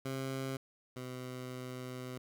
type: tone pair in turn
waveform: 15% pulse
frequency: 133.4 / 127.04 Hz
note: C3 / B2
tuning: +34 / +49 cents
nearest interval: minor second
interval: 85 cents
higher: first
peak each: -30 / -35 dBFS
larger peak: first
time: 0.05-0.57 / 0.96-2.18 s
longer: second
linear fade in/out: 5 ms
effects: none